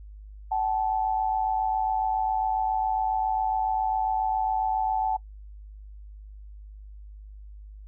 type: tone pair together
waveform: sine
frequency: 759.7 / 867 Hz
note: F#5 / A5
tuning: +46 / -26 cents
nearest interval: major second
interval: 228 cents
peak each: -26 dBFS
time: 0.51-5.17 s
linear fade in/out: 10 ms
effects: noise-tail reverb RT60 0.1 s tail -24 dB re dry + added 51 Hz sine -41 dBFS peak until 7.87 s

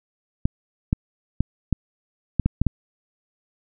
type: clicks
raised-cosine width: 5 ms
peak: -6 dBFS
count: 8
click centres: 0.455 / 0.929 / 1.406 / 1.727 / 2.397 / 2.46 / 2.616 / 2.667 s
effects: none

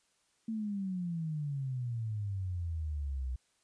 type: exponential sweep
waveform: sine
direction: down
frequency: 226.8 to 61.74 Hz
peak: -33 dBFS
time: 0.48-3.36 s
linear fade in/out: 5 ms
effects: white hiss -73 dBFS RMS until 3.63 s + resampled to 22050 Hz

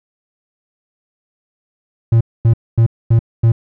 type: tone bursts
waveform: triangle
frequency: 114.6 Hz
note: A#2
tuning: 29 cents flat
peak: -5 dBFS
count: 5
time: 2.12-3.52 s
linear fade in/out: 5 ms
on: 88 ms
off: 240 ms
effects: none

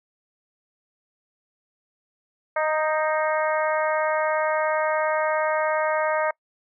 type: harmonic tone with a mistuned harmonic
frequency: 310 Hz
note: D#4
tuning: 6 cents flat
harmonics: 2 / 3 / 4 / 5 / 6 / 7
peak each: -23 / -27 / -29 / -31 / -33 / -34 dBFS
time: 2.56-6.31 s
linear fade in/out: 5 ms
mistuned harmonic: 5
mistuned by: +23 cents
effects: noise-tail reverb RT60 0.1 s tail -25 dB re dry

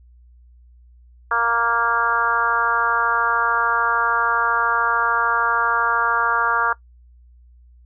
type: harmonic tone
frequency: 233.1 Hz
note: A#3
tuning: in tune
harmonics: 2 / 3 / 4 / 5 / 6 / 7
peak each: -31 / -30 / -23 / -21 / -21 / -25 dBFS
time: 1.31-6.73 s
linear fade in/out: 5 ms
effects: noise-tail reverb RT60 0.1 s tail -19 dB re dry + added 60 Hz sine -46 dBFS peak until 7.85 s

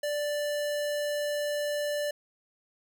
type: tone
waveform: square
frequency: 587.3 Hz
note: D5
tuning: in tune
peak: -29 dBFS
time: 0.03-2.11 s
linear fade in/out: 5 ms
effects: none

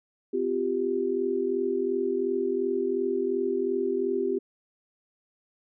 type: chord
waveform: sine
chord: C suspended fourth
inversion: none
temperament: equal with one note detuned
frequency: 256.4 / 349.2 / 392 Hz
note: C4 / F4 / G4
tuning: -35 / 0 / 0 cents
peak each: -32 / -30 / -26 dBFS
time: 0.33-4.39 s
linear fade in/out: 10 ms
effects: none

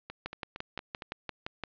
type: two click trains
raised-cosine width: 0.3 ms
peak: -24 / -19 dBFS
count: 5 / 9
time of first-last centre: 0.1-1.022 / 0.26-1.637 s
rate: 4.34 / 5.81 Hz
effects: resampled to 11025 Hz + 10-bit

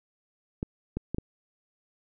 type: clicks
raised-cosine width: 3 ms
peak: -17 dBFS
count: 4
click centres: 0.629 / 0.97 / 1.146 / 1.184 s
effects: none

